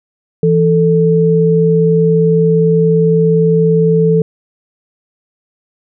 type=tone pair together; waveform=sine; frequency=165.3 / 441.3 Hz; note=E3 / A4; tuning=+5 / +5 cents; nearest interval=octave + perfect fourth; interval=1700 cents; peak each=-10 dBFS; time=0.43-4.22 s; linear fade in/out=2 ms; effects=none